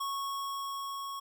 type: tone with level ramp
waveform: square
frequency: 1103 Hz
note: C#6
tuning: 9 cents flat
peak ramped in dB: -33 to -38 dBFS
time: 0-1.2 s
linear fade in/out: 10 ms
effects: none